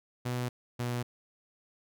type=tone pair in turn; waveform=sawtooth; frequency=123.47 / 121.49 Hz; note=B2 / B2; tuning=0 / -28 cents; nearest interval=unison; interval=28 cents; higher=first; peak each=-27 / -27 dBFS; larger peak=neither; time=0.25-0.49 / 0.79-1.03 s; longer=neither; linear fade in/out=10 ms; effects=none